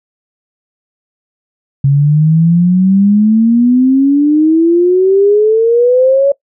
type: exponential sweep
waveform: sine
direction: up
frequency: 136.8 to 565 Hz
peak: -5 dBFS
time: 1.84-6.32 s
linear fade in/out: 5 ms
effects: noise-tail reverb RT60 0.1 s tail -20 dB re dry